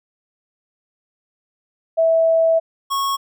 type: tone pair in turn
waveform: sine / square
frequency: 654 / 1099.9 Hz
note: E5 / C#6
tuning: -14 / -14 cents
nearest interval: major sixth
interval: 900 cents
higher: second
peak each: -12 / -19 dBFS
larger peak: first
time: 1.97-2.6 / 2.9-3.17 s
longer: first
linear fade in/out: 20 ms
effects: none